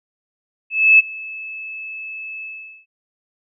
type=tone with ADSR envelope; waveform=sine; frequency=2608 Hz; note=E7; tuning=19 cents flat; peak=-5 dBFS; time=0.7-2.86 s; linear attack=290 ms; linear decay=21 ms; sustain=-23 dB; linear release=430 ms; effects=none